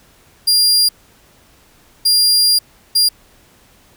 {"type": "tone bursts at uneven times", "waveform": "sawtooth", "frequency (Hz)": 4800, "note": "D8", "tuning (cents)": 37, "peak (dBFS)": -7, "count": 3, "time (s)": [[0.47, 0.89], [2.05, 2.59], [2.95, 3.09]], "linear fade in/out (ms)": 10, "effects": ["pink hiss -50 dBFS RMS until 3.96 s"]}